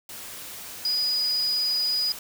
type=tone in noise; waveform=sine; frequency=4939 Hz; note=D#8; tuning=14 cents flat; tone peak=-22 dBFS; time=0.85-2.12 s; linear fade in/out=2 ms; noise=white; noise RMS=-39 dBFS; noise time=0.09-2.19 s; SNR=+14 dB; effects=none